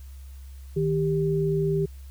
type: tone pair together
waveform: sine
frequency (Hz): 156.4 / 394.1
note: D#3 / G4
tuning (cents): +9 / +9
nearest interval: octave + major third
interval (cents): 1600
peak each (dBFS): -24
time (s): 0.76-1.86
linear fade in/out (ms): 10
effects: added 67 Hz sine -39 dBFS peak until 2.1 s + white hiss -58 dBFS RMS until 2.1 s